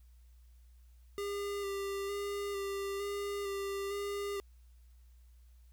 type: tone with vibrato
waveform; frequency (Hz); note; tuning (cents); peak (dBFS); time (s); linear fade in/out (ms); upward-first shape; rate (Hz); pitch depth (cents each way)
square; 400; G4; +35; -36; 1.18-4.4; 0; square; 1.1; 18
effects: added 60 Hz sine -56 dBFS peak until 5.72 s + white hiss -75 dBFS RMS until 5.72 s